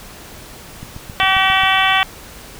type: click train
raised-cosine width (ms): 5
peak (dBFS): -18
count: 7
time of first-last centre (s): 0.83-1.635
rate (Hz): 7.45
type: harmonic tone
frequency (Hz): 382.3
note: G4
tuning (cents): -43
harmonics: 2 / 3 / 4 / 5 / 6 / 7 / 8 / 9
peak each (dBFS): -18 / -19 / -21 / -19 / -21 / -21 / -21 / -22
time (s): 1.2-2.03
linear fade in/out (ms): 0
effects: pink hiss -37 dBFS RMS until 2.59 s